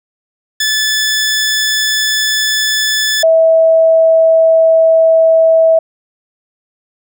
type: tone pair in turn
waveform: 15% pulse / sine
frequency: 1735 / 649.9 Hz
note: A6 / E5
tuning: -25 / -25 cents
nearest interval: octave + perfect fourth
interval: 1700 cents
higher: first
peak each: -5 dBFS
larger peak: neither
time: 0.6-3.23 / 3.23-5.79 s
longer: first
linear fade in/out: 5 ms
effects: none